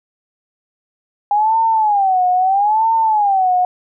sine tone with vibrato, 810 Hz, G#5, 43 cents flat, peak -11 dBFS, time 1.31-3.65 s, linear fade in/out 2 ms, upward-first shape sine, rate 0.77 Hz, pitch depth 190 cents each way, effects none

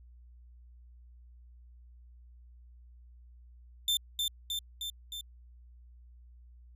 40% pulse tone with echo, 3563 Hz, A7, 21 cents sharp, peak -25 dBFS, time 3.88-3.97 s, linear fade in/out 2 ms, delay 310 ms, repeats 4, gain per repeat -3 dB, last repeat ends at 5.21 s, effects added 60 Hz sine -52 dBFS peak until 6.75 s

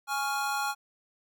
square chord, Db major, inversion second, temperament equal, 830.6 / 1108.7 / 1396.9 Hz, Ab5 / Db6 / F6, 0 / 0 / 0 cents, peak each -32 / -37 / -33 dBFS, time 0.07-0.75 s, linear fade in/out 50 ms, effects none

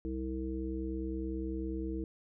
harmonic tone, 64.9 Hz, C2, 13 cents flat, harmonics 1 / 3 / 5 / 7, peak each -38 / -43 / -37 / -44 dBFS, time 0.05-2.04 s, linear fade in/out 0 ms, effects none

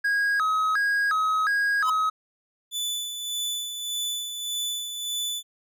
triangle tone with vibrato, 1445 Hz, F#6, 41 cents flat, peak -19 dBFS, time 0.04-2.1 s, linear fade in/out 10 ms, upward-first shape square, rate 1.4 Hz, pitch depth 220 cents each way
square tone with exponential growth, 1014 Hz, B5, 45 cents sharp, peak -24 dBFS, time 1.8-1.9 s, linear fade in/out 5 ms, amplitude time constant 21 ms
sawtooth tone with tremolo, 3486 Hz, A7, 17 cents flat, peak -23 dBFS, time 2.71-5.43 s, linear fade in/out 50 ms, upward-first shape sine, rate 1.7 Hz, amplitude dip 50%
effects none

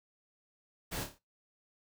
pink noise with echo, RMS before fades -38 dBFS, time 0.91-1.05 s, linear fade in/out 20 ms, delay 28 ms, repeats 5, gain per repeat -6 dB, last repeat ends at 1.19 s, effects noise-tail reverb RT60 0.2 s tail -17 dB re dry

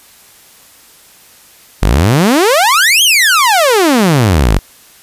sawtooth exponential two-way sweep, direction up then down, 42.43 to 3300 to 42.43 Hz, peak -3 dBFS, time 1.82-4.59 s, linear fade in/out 10 ms, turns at 3.03 s, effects white hiss -42 dBFS RMS until 5.02 s + resampled to 32000 Hz

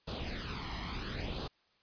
pink noise with flanger, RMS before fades -39 dBFS, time 0.07-1.48 s, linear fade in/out 10 ms, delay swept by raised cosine 0.24 to 0.99 ms, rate 0.73 Hz, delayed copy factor +0.65, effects white hiss -71 dBFS RMS until 1.82 s + resampled to 11025 Hz

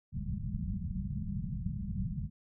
white low-pass noise, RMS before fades -36 dBFS, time 0.12-2.3 s, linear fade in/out 50 ms, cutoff 210 Hz, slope 96 dB/octave, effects none

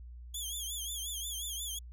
15% pulse tone with vibrato, 3322 Hz, G#7, in tune, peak -30 dBFS, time 0.34-1.79 s, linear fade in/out 5 ms, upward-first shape triangle, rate 5.6 Hz, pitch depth 130 cents each way, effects added 60 Hz sine -45 dBFS peak until 1.92 s

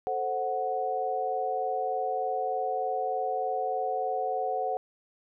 sine chord, F# diminished, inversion first, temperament equal, 440 / 523.3 / 740 Hz, A4 / C5 / F#5, 0 / 0 / 0 cents, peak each -34 / -33 / -29 dBFS, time 0.07-4.77 s, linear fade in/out 0 ms, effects none

